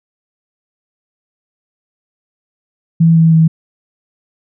sine tone with pitch steps, 164.81 / 163.01 / 161.23 Hz, E3 / E3 / E3, 0 / -19 / -38 cents, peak -5 dBFS, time 3-3.48 s, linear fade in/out 10 ms, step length 160 ms, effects none

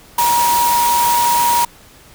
sine tone in noise, 952 Hz, A#5, 36 cents sharp, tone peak -12 dBFS, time 0.18-1.65 s, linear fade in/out 5 ms, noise white, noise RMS -20 dBFS, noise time 0.18-1.65 s, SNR +5 dB, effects pink hiss -44 dBFS RMS until 2.14 s

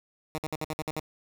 10% pulse tone bursts, 155.8 Hz, D#3, 3 cents sharp, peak -22 dBFS, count 8, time 0.35-0.998 s, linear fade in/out 0 ms, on 32 ms, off 56 ms, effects none

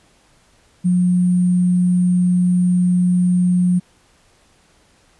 sine tone with sample-and-hold, 179.2 Hz, F3, 45 cents sharp, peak -12 dBFS, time 0.84-3.8 s, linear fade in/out 20 ms, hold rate 8820 Hz, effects pink hiss -55 dBFS RMS until 5.19 s + resampled to 24000 Hz

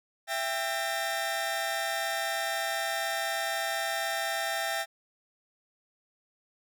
sawtooth tone cluster, 667 / 791 / 1826 Hz, E5 / G5 / A#6, +20 / +15 / -36 cents, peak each -30 dBFS, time 0.27-4.86 s, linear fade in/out 50 ms, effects none

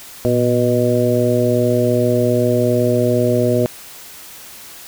harmonic tone with a mistuned harmonic, 122.6 Hz, B2, 12 cents flat, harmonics 1 / 2 / 3 / 4 / 5, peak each -19 / -19 / -19 / -19 / -19 dBFS, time 0.25-3.66 s, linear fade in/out 0 ms, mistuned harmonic 1, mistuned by -78 cents, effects white hiss -37 dBFS RMS until 4.87 s

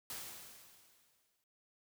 white noise with exponential decay, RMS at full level -43 dBFS, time 0.1-1.44 s, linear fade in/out 2 ms, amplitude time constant 290 ms, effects none

